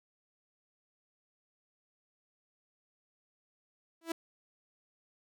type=tone with exponential growth; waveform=sawtooth; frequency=330 Hz; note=E4; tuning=2 cents sharp; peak=-26 dBFS; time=4.01-4.12 s; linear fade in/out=5 ms; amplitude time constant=22 ms; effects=none